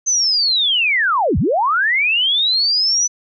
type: linear two-way sweep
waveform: sine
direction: down then up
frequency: 6272 to 59 to 6020 Hz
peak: -13 dBFS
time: 0.06-3.08 s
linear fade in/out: 20 ms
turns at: 1.38 s
effects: none